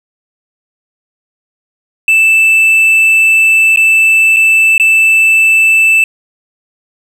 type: tone with dropouts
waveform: triangle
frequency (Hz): 2643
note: E7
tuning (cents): +4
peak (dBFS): -3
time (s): 2.08-6.04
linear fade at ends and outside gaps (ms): 2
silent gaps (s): 3.761-3.772 / 4.363-4.367 / 4.78-4.798
effects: none